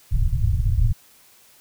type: low-pass noise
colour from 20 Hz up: pink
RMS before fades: -19 dBFS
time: 0.11-0.93 s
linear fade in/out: 10 ms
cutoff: 130 Hz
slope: 48 dB/octave
effects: white hiss -53 dBFS RMS until 1.6 s